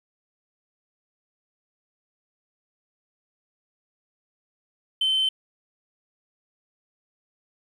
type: tone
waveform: sine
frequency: 3079 Hz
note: G7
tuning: 32 cents flat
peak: -18 dBFS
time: 5.01-5.29 s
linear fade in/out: 5 ms
effects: tanh soft clip ceiling -17 dBFS + 9-bit